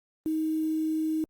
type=tone with quantisation; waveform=sine; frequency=314.8 Hz; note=D#4; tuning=20 cents sharp; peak=-25 dBFS; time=0.26-1.24 s; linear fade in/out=0 ms; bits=8; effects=Opus 32 kbps